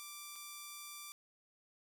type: tone with dropouts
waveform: 5% pulse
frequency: 1174.7 Hz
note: D6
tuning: in tune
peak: -35 dBFS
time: 0-1.12 s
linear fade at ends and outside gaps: 0 ms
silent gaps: 0.356-0.36 s
effects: none